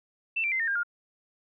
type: tone with pitch steps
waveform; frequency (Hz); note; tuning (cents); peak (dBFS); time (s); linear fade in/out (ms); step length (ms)
sine; 2671 / 2352 / 2072 / 1824.3 / 1606.6 / 1414.9; E7 / D7 / C7 / A#6 / G6 / F6; +22 / +2 / -17 / -38 / +42 / +22; -25; 0.36-0.834; 10; 79
effects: none